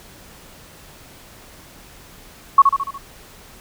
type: tone with echo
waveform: sine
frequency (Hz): 1106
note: C#6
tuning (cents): -4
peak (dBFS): -4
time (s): 2.58-2.62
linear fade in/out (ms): 5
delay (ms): 72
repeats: 5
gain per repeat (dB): -5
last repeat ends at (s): 2.98
effects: pink hiss -44 dBFS RMS until 3.6 s